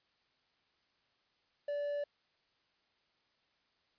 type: tone with quantisation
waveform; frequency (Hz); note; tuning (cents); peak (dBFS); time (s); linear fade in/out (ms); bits
triangle; 579; D5; -25; -32; 1.68-2.04; 5; 10
effects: white hiss -75 dBFS RMS until 3.98 s + resampled to 11025 Hz